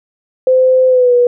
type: tone with pitch glide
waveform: sine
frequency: 515 to 487.2 Hz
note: C5 to B4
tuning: -28 to -24 cents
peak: -6 dBFS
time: 0.47-1.27 s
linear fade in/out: 2 ms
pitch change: -96 cents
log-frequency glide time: 0.88-1.14 s
effects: none